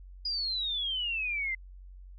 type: exponential sweep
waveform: sine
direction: down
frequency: 4947 to 2045 Hz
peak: -29 dBFS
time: 0.25-1.55 s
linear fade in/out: 5 ms
effects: added 46 Hz sine -45 dBFS peak until 2.18 s + MP3 32 kbps